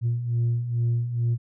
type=beating tone pair; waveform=sine; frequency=116.54 / 118.84 Hz; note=A#2 / A#2; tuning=0 / +34 cents; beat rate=2.3 Hz; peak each=-27 / -21 dBFS; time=0.01-1.38 s; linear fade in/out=50 ms; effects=tanh soft clip ceiling -18 dBFS